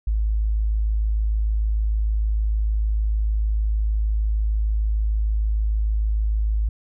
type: tone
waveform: sine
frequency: 53.3 Hz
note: G#1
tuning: 46 cents sharp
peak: -18 dBFS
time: 0.07-6.69 s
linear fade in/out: 5 ms
effects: none